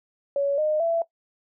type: tone with pitch steps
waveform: sine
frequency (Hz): 562 / 612.9 / 668.3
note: C#5 / D#5 / E5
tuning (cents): +24 / -26 / +24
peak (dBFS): -20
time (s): 0.36-1.02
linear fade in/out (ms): 2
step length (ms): 220
effects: noise-tail reverb RT60 0.1 s tail -18 dB re dry